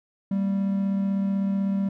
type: tone pair together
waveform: triangle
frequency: 195.7 / 231.7 Hz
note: G3 / A#3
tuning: -3 / -10 cents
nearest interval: minor third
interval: 293 cents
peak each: -20 / -32 dBFS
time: 0.31-1.89 s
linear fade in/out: 5 ms
effects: none